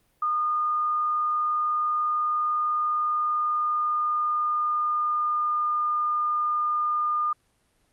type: tone with pitch glide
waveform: sine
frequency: 1221 to 1212.6 Hz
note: D#6 to D#6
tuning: -33 to -45 cents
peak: -22 dBFS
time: 0.22-7.33 s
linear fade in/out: 5 ms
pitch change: -12 cents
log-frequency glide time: 2.63-5.79 s
effects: pink hiss -67 dBFS RMS until 7.92 s + Opus 32 kbps